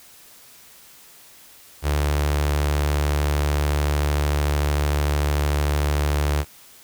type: tone with notch filter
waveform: sawtooth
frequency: 73.42 Hz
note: D2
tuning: in tune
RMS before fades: -21 dBFS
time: 1.82-6.45 s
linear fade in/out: 50 ms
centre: 210 Hz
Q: 1.3
effects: white hiss -48 dBFS RMS until 6.83 s